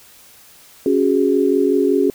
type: chord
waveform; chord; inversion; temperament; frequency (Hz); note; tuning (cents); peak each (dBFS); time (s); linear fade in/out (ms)
sine; C# suspended fourth; none; equal; 277.2 / 370 / 415.3; C#4 / F#4 / G#4; 0 / 0 / 0; -17; 0.86-2.1; 2
effects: white hiss -46 dBFS RMS until 2.14 s